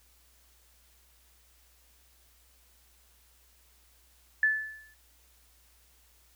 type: tone with exponential decay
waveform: sine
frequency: 1741 Hz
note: A6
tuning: 19 cents flat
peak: -19 dBFS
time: 4.43-4.94 s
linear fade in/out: 2 ms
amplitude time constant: 110 ms
effects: added 60 Hz sine -64 dBFS peak until 6.35 s + white hiss -64 dBFS RMS until 6.35 s